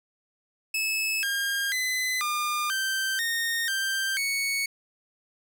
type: tone with pitch steps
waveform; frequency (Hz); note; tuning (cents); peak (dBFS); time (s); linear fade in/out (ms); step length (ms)
sawtooth; 2600 / 1613 / 2020 / 1206 / 1559 / 1845 / 1573 / 2220; E7 / G6 / B6 / D6 / G6 / A#6 / G6 / C#7; -24 / +49 / +39 / +46 / -10 / -18 / +6 / +2; -22; 0.74-4.66; 5; 490
effects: none